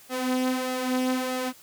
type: tone with flanger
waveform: sawtooth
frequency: 255.5 Hz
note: C4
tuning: 41 cents flat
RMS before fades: -27 dBFS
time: 0.09-1.53 s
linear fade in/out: 50 ms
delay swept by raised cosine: 1.5 to 4.3 ms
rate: 1.6 Hz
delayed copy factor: +0.55
effects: white hiss -52 dBFS RMS until 1.62 s